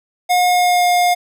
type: tone with pitch glide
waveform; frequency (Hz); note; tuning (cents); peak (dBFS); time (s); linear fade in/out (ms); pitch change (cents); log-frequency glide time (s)
square; 719 to 711.6; F#5 to F5; -50 to +32; -12; 0.29-1.15; 20; -18; 0.49-0.88
effects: none